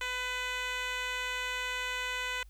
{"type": "tone with band-pass filter", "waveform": "10% pulse", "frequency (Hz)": 501, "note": "B4", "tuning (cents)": 25, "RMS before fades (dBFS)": -35, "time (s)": [0.01, 2.43], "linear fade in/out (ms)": 2, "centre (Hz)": 2500, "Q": 0.67, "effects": ["added 50 Hz sine -50 dBFS peak until 2.49 s", "white hiss -69 dBFS RMS until 2.49 s"]}